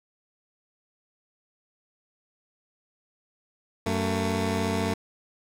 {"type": "tone pair together", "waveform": "15% pulse", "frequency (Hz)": [94.14, 223.9], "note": ["F#2", "A3"], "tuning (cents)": [30, 30], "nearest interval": "octave + minor third", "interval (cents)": 1500, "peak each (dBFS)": -21, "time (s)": [3.86, 4.94], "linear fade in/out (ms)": 5, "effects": ["low-pass 10000 Hz 12 dB/octave", "7-bit"]}